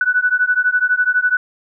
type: beating tone pair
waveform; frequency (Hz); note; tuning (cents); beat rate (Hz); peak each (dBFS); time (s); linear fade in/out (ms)
sine; 1480 / 1492; F#6 / F#6; 0 / +14; 12; -16; 0.01-1.37; 2
effects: none